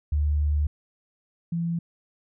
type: tone pair in turn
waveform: sine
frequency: 74.1 / 168.82 Hz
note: D2 / E3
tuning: +16 / +42 cents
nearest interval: octave + major second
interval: 1426 cents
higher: second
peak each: -20 / -24 dBFS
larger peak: first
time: 0.12-0.67 / 1.52-1.79 s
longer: first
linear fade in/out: 5 ms
effects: none